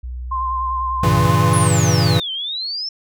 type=tone with pitch glide; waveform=sine; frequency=61.74 to 63.07 Hz; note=B1 to B1; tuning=0 to +37 cents; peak=-25 dBFS; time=0.03-1.28 s; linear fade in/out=10 ms; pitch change=+37 cents; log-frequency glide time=0.41-1.15 s
type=tone with vibrato; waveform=sine; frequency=1046.5 Hz; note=C6; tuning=in tune; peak=-19 dBFS; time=0.31-1.68 s; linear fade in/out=10 ms; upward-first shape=sine; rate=10 Hz; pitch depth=27 cents each way
type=chord; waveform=square; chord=G diminished seventh; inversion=none; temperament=equal; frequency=98 / 116.54 / 138.59 / 164.81 Hz; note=G2 / Bb2 / Db3 / Fb3; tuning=0 / 0 / 0 / 0 cents; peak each=-19 / -19 / -21 / -19 dBFS; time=1.03-2.2 s; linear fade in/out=5 ms
type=exponential two-way sweep; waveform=sine; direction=down then up; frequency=10590 to 3058 to 5410 Hz; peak=-22 dBFS; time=1.53-2.89 s; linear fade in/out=5 ms; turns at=2.32 s
effects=none